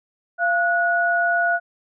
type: tone pair together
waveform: sine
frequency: 690 / 1462.1 Hz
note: F5 / F#6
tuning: -21 / -21 cents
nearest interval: octave + minor second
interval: 1300 cents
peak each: -20 / -19 dBFS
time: 0.38-1.6 s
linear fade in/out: 50 ms
effects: none